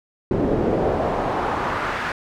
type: noise with band-pass filter sweep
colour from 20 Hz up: brown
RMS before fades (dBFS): -22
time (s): 0.31-2.12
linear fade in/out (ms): 2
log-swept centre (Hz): 340 to 1700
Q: 1.5
effects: none